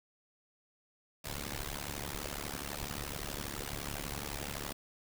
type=noise with amplitude modulation; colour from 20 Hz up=pink; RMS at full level=-36 dBFS; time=1.24-4.73 s; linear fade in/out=10 ms; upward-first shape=sine; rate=71.9 Hz; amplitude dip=100%; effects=none